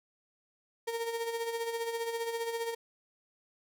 35% pulse tone with tremolo, 461.9 Hz, A#4, 16 cents flat, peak -29 dBFS, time 0.87-2.75 s, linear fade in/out 10 ms, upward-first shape sine, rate 15 Hz, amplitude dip 55%, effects none

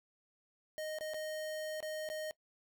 square tone with dropouts, 620 Hz, D#5, 6 cents flat, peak -39 dBFS, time 0.78-2.31 s, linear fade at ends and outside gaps 0 ms, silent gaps 0.986-1.009 / 1.136-1.143 / 1.804-1.827 / 2.089-2.1 s, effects noise-tail reverb RT60 0.1 s tail -21 dB re dry

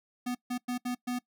square tone bursts at uneven times, 246.9 Hz, B3, in tune, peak -31 dBFS, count 5, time 0.26-0.35 / 0.5-0.58 / 0.68-0.78 / 0.85-0.95 / 1.07-1.19 s, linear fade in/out 10 ms, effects noise-tail reverb RT60 0.1 s tail -21 dB re dry

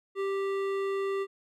triangle tone with hard clipping, 392 Hz, G4, in tune, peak -30 dBFS, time 0.15-1.27 s, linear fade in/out 50 ms, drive 17 dB, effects none

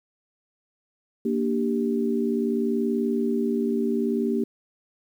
sine chord, G minor, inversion first, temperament equal, 233.1 / 293.7 / 392 Hz, Bb3 / D4 / G4, 0 / 0 / 0 cents, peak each -24 / -29 / -26 dBFS, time 1.25-4.44 s, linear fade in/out 5 ms, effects 9-bit

